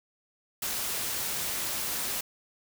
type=noise; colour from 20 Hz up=white; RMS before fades=-32 dBFS; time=0.62-2.21 s; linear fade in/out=5 ms; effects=none